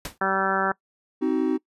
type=noise with exponential decay; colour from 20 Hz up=pink; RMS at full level=-29 dBFS; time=0.05-0.18 s; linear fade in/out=2 ms; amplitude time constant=28 ms
type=harmonic tone; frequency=192.6 Hz; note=G3; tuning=30 cents flat; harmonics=1 / 2 / 3 / 4 / 5 / 6 / 7 / 8 / 9; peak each=-32 / -30 / -31 / -28 / -30 / -32 / -26 / -29 / -31 dBFS; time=0.21-0.72 s; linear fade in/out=5 ms
type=chord; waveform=triangle; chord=C diminished; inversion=none; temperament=just; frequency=261.6 / 314 / 376.7 Hz; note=C4 / Eb4 / Gb4; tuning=0 / +16 / +31 cents; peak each=-23 / -22 / -24 dBFS; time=1.21-1.58 s; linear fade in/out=20 ms
effects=noise-tail reverb RT60 0.1 s tail -22 dB re dry + resampled to 32000 Hz